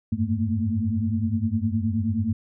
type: tone cluster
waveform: sine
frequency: 89 / 99.5 / 108.6 / 220.9 / 230.6 Hz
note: F2 / G2 / A2 / A3 / A#3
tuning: +33 / +26 / -22 / +7 / -19 cents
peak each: -33 / -26 / -32 / -26 / -28 dBFS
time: 0.12-2.33 s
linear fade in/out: 5 ms
effects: none